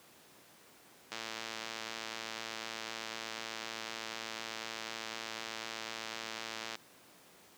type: click train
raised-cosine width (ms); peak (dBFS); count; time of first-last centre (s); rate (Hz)
0.2; -22; 632; 1.12-6.754; 112
effects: pink hiss -59 dBFS RMS until 7.57 s + high-pass 200 Hz 12 dB/octave